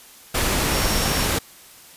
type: tone in noise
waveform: sine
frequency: 5520 Hz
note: F8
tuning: 21 cents flat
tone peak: -30 dBFS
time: 0.72-1.26 s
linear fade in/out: 10 ms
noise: pink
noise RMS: -21 dBFS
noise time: 0.34-1.39 s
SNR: -12 dB
effects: white hiss -46 dBFS RMS until 1.96 s + resampled to 32000 Hz